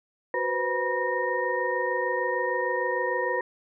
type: tone cluster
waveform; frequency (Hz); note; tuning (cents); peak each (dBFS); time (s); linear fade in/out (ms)
sine; 369.6 / 489.4 / 516 / 965 / 1846; F#4 / B4 / C5 / B5 / A#6; -2 / -16 / -24 / -40 / -17; -33 / -31 / -30 / -30 / -30; 0.34-3.41; 2
effects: none